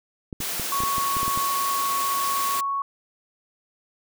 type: clicks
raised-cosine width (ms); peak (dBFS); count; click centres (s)
3; -20; 10; 0.328 / 0.404 / 0.597 / 0.804 / 0.836 / 0.982 / 1.168 / 1.231 / 1.28 / 1.375
type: high-pass noise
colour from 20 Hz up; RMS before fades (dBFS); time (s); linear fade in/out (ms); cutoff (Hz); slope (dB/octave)
white; -29; 0.4-2.61; 10; 200; 12
type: tone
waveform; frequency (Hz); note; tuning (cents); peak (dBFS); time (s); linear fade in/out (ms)
sine; 1108.7; C#6; 0; -23; 0.72-2.82; 2
effects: none